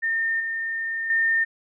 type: tone with level steps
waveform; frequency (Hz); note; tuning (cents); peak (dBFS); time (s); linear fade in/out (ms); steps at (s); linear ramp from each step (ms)
sine; 1816; A#6; -46; -21 / -25 / -18; 0.02-1.45; 20; 0.4 / 1.1; 2
effects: none